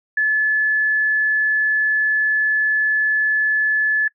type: tone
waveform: sine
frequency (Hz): 1725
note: A6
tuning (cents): -35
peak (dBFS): -14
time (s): 0.17-4.08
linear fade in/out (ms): 5
effects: noise-tail reverb RT60 0.1 s tail -23 dB re dry